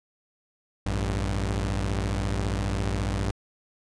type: tone pair together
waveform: sawtooth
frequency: 56.32 / 98 Hz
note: A1 / G2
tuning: +41 / 0 cents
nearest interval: minor seventh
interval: 959 cents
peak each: -24 dBFS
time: 0.86-3.31 s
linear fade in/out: 0 ms
effects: resampled to 22050 Hz